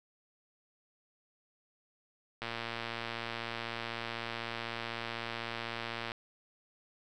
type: click train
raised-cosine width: 0.3 ms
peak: -21 dBFS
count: 430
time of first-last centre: 2.42-6.118 s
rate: 116 Hz
effects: none